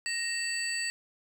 sine tone cluster, 1874 / 2684 / 4574 / 7910 Hz, A#6 / E7 / D8 / B8, +9 / +31 / -47 / +2 cents, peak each -34 / -37 / -35 / -36 dBFS, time 0.06-0.9 s, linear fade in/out 0 ms, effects 9-bit

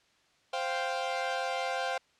sawtooth chord, C suspended fourth, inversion none, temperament equal, 523.3 / 698.5 / 784 Hz, C5 / F5 / G5, 0 / 0 / 0 cents, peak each -31 dBFS, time 0.53-1.98 s, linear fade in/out 5 ms, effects white hiss -67 dBFS RMS until 2.19 s + low-pass 5000 Hz 12 dB/octave

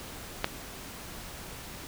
click, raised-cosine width 0.3 ms, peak -9 dBFS, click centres 0.444 s, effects pink hiss -43 dBFS RMS until 1.87 s

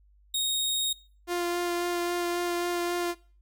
sawtooth tone, 3737 Hz, A#7, 4 cents sharp, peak -23 dBFS, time 0.34-0.93 s, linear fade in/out 5 ms
sawtooth tone with vibrato, 349.2 Hz, F4, in tune, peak -23 dBFS, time 1.27-3.15 s, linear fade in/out 50 ms, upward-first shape sine, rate 3.7 Hz, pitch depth 11 cents each way
effects noise-tail reverb RT60 0.4 s tail -20 dB re dry + added 50 Hz sine -57 dBFS peak until 3.41 s

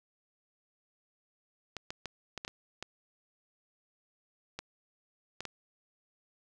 clicks, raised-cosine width 0.2 ms, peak -21 dBFS, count 10, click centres 1.767 / 1.905 / 2.057 / 2.377 / 2.449 / 2.479 / 2.826 / 4.59 / 5.406 / 5.453 s, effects none

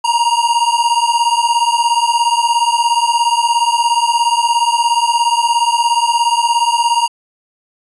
square beating tone pair, 932.3 / 949.3 Hz, A#5 / A#5, 0 / +31 cents, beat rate 17 Hz, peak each -15 dBFS, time 0.04-7.08 s, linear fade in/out 10 ms, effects resampled to 24000 Hz

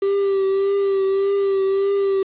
triangle tone with vibrato, 392.4 Hz, G4, 2 cents sharp, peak -14 dBFS, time 0.02-2.23 s, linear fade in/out 5 ms, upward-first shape triangle, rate 1.7 Hz, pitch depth 33 cents each way, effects resampled to 8000 Hz + 7-bit

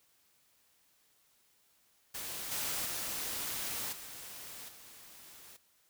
white noise with level steps, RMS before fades -41 / -36 / -38 / -47 / -54 dBFS, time 2.14-5.57 s, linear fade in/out 10 ms, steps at 2.51 / 2.85 / 3.92 / 4.68 s, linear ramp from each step 10 ms, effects white hiss -70 dBFS RMS until 5.89 s

